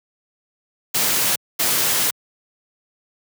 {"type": "noise bursts at uneven times", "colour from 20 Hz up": "white", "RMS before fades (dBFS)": -19, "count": 2, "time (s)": [[0.94, 1.36], [1.59, 2.11]], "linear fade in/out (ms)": 10, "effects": ["high-pass 100 Hz 12 dB/octave"]}